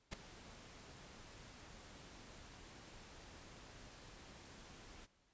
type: noise with ADSR envelope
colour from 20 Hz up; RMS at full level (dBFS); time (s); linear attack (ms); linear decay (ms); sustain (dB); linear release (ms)
pink; -42; 0.11-5.07; 23; 5; -15; 27
effects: pink hiss -75 dBFS RMS until 5.33 s + resampled to 16000 Hz